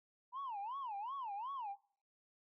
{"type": "tone with vibrato", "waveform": "sine", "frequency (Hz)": 942, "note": "A#5", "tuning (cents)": 18, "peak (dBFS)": -39, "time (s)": [0.32, 1.76], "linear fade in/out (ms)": 50, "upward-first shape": "sine", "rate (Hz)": 2.7, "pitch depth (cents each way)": 300, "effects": ["noise-tail reverb RT60 0.5 s tail -23 dB re dry", "tanh soft clip ceiling -38 dBFS"]}